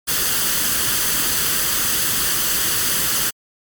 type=noise with comb filter; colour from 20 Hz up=white; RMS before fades=-19 dBFS; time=0.07-3.31 s; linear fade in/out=20 ms; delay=0.64 ms; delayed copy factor=+0.5; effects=MP3 96 kbps